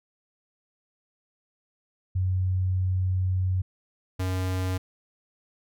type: tone pair in turn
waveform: sine / square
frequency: 92.7 / 92.7 Hz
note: F#2 / F#2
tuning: +4 / +4 cents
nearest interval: unison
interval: 0 cents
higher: neither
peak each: -22 / -26 dBFS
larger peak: first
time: 2.15-3.62 / 4.19-4.78 s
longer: first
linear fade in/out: 10 ms
effects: none